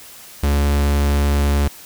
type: tone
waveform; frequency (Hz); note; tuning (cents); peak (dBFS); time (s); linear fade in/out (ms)
45% pulse; 71.6; D2; -43; -14; 0.43-1.68; 5
effects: white hiss -40 dBFS RMS until 1.85 s